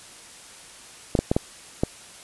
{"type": "clicks", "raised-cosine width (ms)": 2, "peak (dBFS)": -6, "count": 5, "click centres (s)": [1.152, 1.19, 1.315, 1.365, 1.835], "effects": ["white hiss -45 dBFS RMS until 2.23 s", "resampled to 24000 Hz"]}